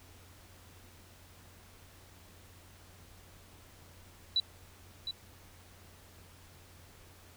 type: tone with echo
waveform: sine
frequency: 3951 Hz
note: B7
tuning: in tune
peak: -25 dBFS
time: 4.36-4.4 s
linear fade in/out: 2 ms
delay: 710 ms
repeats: 1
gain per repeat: -9 dB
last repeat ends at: 5.11 s
effects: added 89 Hz sine -58 dBFS peak until 7.36 s + pink hiss -58 dBFS RMS until 7.36 s